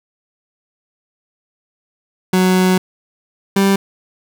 30% pulse tone pair in turn, 185 / 196 Hz, F#3 / G3, 0 / 0 cents, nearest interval minor second, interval 100 cents, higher second, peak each -8 dBFS, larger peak neither, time 2.33-2.78 / 3.56-3.76 s, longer first, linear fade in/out 5 ms, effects none

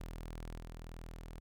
sawtooth tone with level steps, 40.9 Hz, E1, 13 cents flat, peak -39 / -42 dBFS, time 0-1.4 s, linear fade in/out 10 ms, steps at 0.58 s, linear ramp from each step 2 ms, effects none

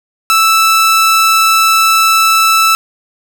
sawtooth tone, 1318.5 Hz, E6, in tune, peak -3 dBFS, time 0.3-2.75 s, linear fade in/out 0 ms, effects none

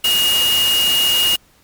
sine tone in noise, 2861 Hz, F7, 41 cents sharp, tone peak -13 dBFS, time 0.04-1.36 s, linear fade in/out 5 ms, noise white, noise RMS -21 dBFS, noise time 0.04-1.36 s, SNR +5 dB, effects pink hiss -53 dBFS RMS until 1.63 s + MP3 96 kbps

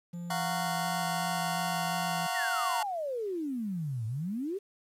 triangle tone with vibrato, 171.2 Hz, F3, 34 cents flat, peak -34 dBFS, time 0.13-2.27 s, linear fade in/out 10 ms, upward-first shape square, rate 2.8 Hz, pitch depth 19 cents each way
sawtooth chord, Gb major seventh, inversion third, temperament just, 693.7 / 740 / 925 / 1110 Hz, F5 / Gb5 / Bb5 / Db6, -12 / 0 / -14 / +2 cents, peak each -31 / -30 / -34 / -34 dBFS, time 0.3-2.83 s, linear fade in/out 5 ms
sine exponential two-way sweep, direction down then up, 1939 to 106.6 to 417.6 Hz, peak -31 dBFS, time 2.34-4.59 s, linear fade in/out 20 ms, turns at 4.06 s
effects resampled to 32000 Hz + 10-bit

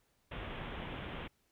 pink low-pass noise, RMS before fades -43 dBFS, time 0.31-1.28 s, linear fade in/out 10 ms, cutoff 3500 Hz, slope 96 dB/octave, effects pink hiss -75 dBFS RMS until 1.51 s

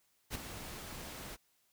pink noise with ADSR envelope, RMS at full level -37 dBFS, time 0.3-1.37 s, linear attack 50 ms, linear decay 10 ms, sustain -9 dB, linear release 33 ms, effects white hiss -74 dBFS RMS until 1.72 s

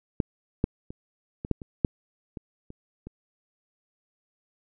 clicks, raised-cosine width 3 ms, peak -10 / -9 / -25 / -20 / -10 / -26 / -7 / -23 / -29 / -26 dBFS, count 10, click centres 0.202 / 0.641 / 0.905 / 1.449 / 1.513 / 1.618 / 1.848 / 2.372 / 2.704 / 3.07 s, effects none

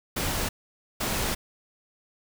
pink noise bursts at uneven times, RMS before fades -28 dBFS, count 2, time 0.16-0.49 / 1-1.35 s, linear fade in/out 10 ms, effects none

